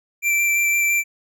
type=tone with vibrato; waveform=square; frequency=2347 Hz; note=D7; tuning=2 cents flat; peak=-17 dBFS; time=0.22-1.04 s; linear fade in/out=50 ms; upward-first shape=square; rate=5.9 Hz; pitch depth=8 cents each way; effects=none